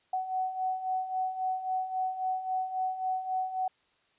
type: beating tone pair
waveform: sine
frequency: 746 / 749.7 Hz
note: F#5 / F#5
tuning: +14 / +23 cents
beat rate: 3.7 Hz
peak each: -36 / -30 dBFS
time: 0.13-3.68 s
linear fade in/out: 5 ms
effects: white hiss -69 dBFS RMS until 4.18 s + resampled to 8000 Hz